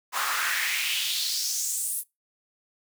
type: noise with high-pass filter sweep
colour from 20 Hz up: pink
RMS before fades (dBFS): -28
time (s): 0.12-2.04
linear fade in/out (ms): 50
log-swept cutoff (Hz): 1000 to 11000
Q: 3.2
effects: noise-tail reverb RT60 0.2 s tail -22 dB re dry